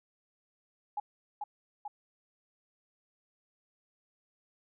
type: tone with echo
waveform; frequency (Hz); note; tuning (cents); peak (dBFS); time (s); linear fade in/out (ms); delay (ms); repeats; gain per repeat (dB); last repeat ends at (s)
sine; 830.6; G#5; 0; -31; 0.97-1; 5; 440; 2; -3; 1.88
effects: none